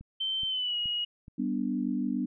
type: click train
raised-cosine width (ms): 5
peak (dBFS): -34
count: 4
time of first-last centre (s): 0.01-1.281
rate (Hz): 2.36
type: tone with pitch glide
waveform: sine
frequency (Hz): 3102 to 2894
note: G7 to F#7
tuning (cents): -19 to -39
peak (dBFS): -28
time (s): 0.2-1.05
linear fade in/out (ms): 10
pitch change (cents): -120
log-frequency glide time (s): 0.47-0.77
type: chord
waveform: sine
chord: G major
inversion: none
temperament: equal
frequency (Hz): 196 / 246.9 / 293.7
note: G3 / B3 / D4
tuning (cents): 0 / 0 / 0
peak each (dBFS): -33 / -30 / -33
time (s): 1.38-2.26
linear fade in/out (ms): 10
effects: none